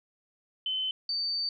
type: tone pair in turn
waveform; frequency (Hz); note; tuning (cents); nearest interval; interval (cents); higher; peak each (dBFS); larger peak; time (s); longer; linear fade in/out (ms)
sine; 3053 / 4586; G7 / D8; -46 / -42; perfect fifth; 704; second; -28; neither; 0.66-0.91 / 1.09-1.49; second; 2
effects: none